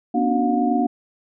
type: tone cluster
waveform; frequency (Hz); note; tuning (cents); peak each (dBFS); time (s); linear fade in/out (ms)
sine; 241.7 / 269.3 / 291.8 / 366.7 / 716; B3 / C#4 / D4 / F#4 / F5; -37 / -50 / -11 / -15 / +43; -21 / -27 / -22 / -28 / -22; 0.14-0.87; 10
effects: none